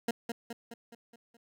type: tone with echo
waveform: 20% pulse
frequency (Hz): 233.1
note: A#3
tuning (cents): 0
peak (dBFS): -23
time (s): 0.08-0.11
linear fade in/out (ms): 5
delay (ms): 210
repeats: 6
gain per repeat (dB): -5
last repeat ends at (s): 1.37
effects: none